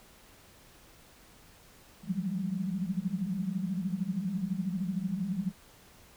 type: tone cluster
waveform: sine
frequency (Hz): 169.8 / 181.4 / 193.9 / 207.5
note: F3 / F#3 / G3 / G#3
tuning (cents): -48 / -34 / -19 / -1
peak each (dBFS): -37 / -35 / -34 / -38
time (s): 2.03-5.53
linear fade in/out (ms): 50
effects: pink hiss -57 dBFS RMS until 6.16 s